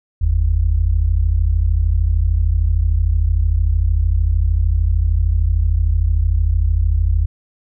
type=tone pair together; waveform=sine; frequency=47.98 / 81.2 Hz; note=G1 / E2; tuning=-36 / -26 cents; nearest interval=major sixth; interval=910 cents; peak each=-15 dBFS; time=0.21-7.26 s; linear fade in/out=10 ms; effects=none